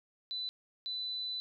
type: tone bursts at uneven times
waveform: sine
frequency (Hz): 3995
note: B7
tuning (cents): +19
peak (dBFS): -35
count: 2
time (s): 0.31-0.49 / 0.86-1.4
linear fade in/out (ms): 0
effects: none